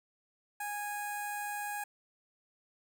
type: tone with notch filter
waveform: 15% pulse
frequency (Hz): 826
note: G#5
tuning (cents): -10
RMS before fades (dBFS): -38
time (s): 0.6-1.84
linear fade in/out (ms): 5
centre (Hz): 3500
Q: 0.68
effects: none